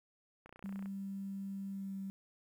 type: click train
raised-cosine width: 0.5 ms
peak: -38 dBFS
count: 13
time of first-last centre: 0.46-0.859 s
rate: 30.1 Hz
type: tone with pitch glide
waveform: sine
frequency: 196 to 194.2 Hz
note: G3 to G3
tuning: 0 to -16 cents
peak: -39 dBFS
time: 0.64-2.1 s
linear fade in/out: 0 ms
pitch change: -16 cents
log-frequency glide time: 1.72-1.94 s
effects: 11-bit